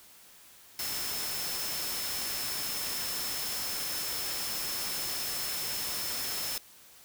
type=tone in noise; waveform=sine; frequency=5274 Hz; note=E8; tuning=in tune; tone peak=-38 dBFS; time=0.79-6.58 s; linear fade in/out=2 ms; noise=white; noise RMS=-35 dBFS; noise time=0.79-6.58 s; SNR=-6 dB; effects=white hiss -55 dBFS RMS until 7.04 s